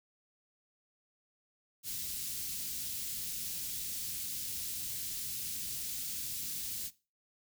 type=band-stop noise; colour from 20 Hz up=white; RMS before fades=-39 dBFS; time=1.83-6.91 s; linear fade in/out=50 ms; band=200 to 3700 Hz; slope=12 dB/octave; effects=noise-tail reverb RT60 0.3 s tail -18 dB re dry